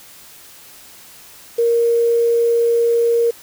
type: tone with quantisation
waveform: sine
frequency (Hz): 467.6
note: A#4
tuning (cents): +5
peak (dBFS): -12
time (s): 1.58-3.31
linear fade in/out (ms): 10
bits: 6
effects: white hiss -42 dBFS RMS until 3.42 s